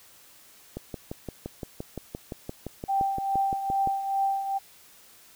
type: click train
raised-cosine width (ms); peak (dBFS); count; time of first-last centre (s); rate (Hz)
2; -20; 19; 0.77-3.873; 5.8
type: tone with tremolo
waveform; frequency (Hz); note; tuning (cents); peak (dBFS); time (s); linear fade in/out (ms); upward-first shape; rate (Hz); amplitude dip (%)
sine; 784; G5; 0; -21; 2.88-4.59; 20; triangle; 2.4; 65
effects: white hiss -54 dBFS RMS until 5.35 s